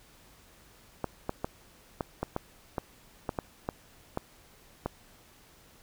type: clicks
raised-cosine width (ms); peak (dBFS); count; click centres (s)
1; -16; 12; 1.043 / 1.294 / 1.445 / 2.008 / 2.23 / 2.364 / 2.782 / 3.292 / 3.388 / 3.689 / 4.174 / 4.86
effects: pink hiss -58 dBFS RMS until 5.82 s